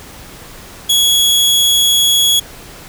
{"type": "tone", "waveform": "sawtooth", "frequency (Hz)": 3347, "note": "G#7", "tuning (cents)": 13, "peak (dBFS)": -6, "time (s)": [0.89, 2.4], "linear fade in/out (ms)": 10, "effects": ["pink hiss -35 dBFS RMS until 2.88 s"]}